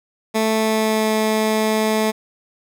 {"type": "tone with pitch glide", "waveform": "15% pulse", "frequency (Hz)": [220, 217.5], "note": ["A3", "A3"], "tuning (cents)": [0, -20], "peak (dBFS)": -10, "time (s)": [0.34, 2.12], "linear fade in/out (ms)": 20, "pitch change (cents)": -20, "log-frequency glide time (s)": [0.53, 1.1], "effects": []}